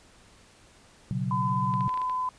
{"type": "chord", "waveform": "sine", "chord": "B suspended second", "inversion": "none", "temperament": "equal with one note detuned", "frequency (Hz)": [121.42, 138.59, 185], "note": ["B2", "C#3", "F#3"], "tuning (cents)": [-29, 0, 0], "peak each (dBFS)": -31, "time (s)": [1.11, 1.88], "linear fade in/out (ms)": 0}
{"type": "tone", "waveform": "sine", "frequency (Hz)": 1012, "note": "B5", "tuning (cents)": 42, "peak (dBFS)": -26, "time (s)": [1.31, 2.29], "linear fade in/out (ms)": 2}
{"type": "clicks", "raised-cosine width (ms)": 0.3, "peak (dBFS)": -26, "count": 7, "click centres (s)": [1.739, 1.808, 1.893, 1.941, 1.975, 2.017, 2.097]}
{"effects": ["pink hiss -56 dBFS RMS until 2.38 s", "resampled to 22050 Hz"]}